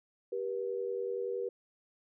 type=tone pair together; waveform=sine; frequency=391.1 / 481.7 Hz; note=G4 / B4; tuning=-4 / -43 cents; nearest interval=major third; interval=361 cents; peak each=-36 / -35 dBFS; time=0.32-1.49 s; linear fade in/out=5 ms; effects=none